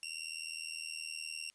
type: tone with amplitude modulation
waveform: 20% pulse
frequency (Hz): 2752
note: F7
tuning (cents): -26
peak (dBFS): -32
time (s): 0.03-1.5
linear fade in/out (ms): 0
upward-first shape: sine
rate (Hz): 79.7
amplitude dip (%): 90
effects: white hiss -73 dBFS RMS until 1.54 s + resampled to 24000 Hz